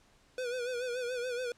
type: tone with vibrato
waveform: square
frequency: 493.6 Hz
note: B4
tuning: 1 cent flat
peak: -34 dBFS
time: 0.38-1.52 s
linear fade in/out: 2 ms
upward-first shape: sine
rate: 7 Hz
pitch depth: 68 cents each way
effects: pink hiss -65 dBFS RMS until 1.57 s + low-pass 8000 Hz 12 dB/octave